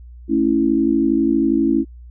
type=chord; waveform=sine; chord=A major; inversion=none; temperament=equal; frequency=220 / 277.2 / 329.6 Hz; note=A3 / C#4 / E4; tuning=0 / 0 / 0 cents; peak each=-21 / -17 / -17 dBFS; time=0.28-1.85 s; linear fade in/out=50 ms; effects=added 60 Hz sine -36 dBFS peak until 2.1 s